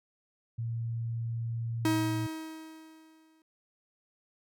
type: tone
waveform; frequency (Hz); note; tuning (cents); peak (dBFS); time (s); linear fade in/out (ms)
sine; 115.6; A#2; -14; -31; 0.58-2.27; 10
type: tone with exponential decay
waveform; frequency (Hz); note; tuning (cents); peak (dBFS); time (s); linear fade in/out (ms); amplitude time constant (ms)
45% pulse; 317.9; D#4; +37; -24; 1.85-3.42; 2; 340
effects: none